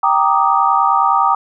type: chord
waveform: sine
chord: Eb major seventh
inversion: first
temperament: equal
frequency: 784 / 932.3 / 1174.7 / 1244.5 Hz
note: G5 / Bb5 / D6 / Eb6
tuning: 0 / 0 / 0 / 0 cents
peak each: -16 dBFS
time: 0.03-1.35 s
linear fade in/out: 5 ms
effects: none